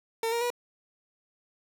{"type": "tone with pitch steps", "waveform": "30% pulse", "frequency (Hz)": [454, 468.9, 484.3], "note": ["A#4", "A#4", "B4"], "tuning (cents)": [-46, 10, -34], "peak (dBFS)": -24, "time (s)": [0.23, 0.503], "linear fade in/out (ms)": 2, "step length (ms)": 91, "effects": []}